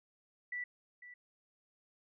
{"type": "tone with echo", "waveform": "sine", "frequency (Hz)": 1965, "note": "B6", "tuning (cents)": -9, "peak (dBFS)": -37, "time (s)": [0.52, 0.64], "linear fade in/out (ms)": 5, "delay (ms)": 500, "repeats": 1, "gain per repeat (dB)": -13, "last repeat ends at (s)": 1.14, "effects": []}